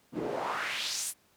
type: noise with band-pass filter sweep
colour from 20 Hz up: pink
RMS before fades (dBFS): -34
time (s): 0.12-1.14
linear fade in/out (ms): 50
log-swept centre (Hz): 250 to 11000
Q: 2.4
effects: pink hiss -66 dBFS RMS until 1.36 s + high-pass 100 Hz 12 dB/octave